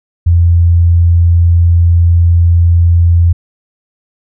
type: tone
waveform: sine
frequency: 85.4 Hz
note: F2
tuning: 38 cents flat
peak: -4 dBFS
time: 0.26-3.33 s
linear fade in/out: 10 ms
effects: none